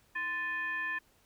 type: tone with frequency modulation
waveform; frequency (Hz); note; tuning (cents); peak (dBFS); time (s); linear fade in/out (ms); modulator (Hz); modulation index
sine; 1760; A6; 0; -32; 0.15-0.99; 10; 723; 0.7
effects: pink hiss -67 dBFS RMS until 1.25 s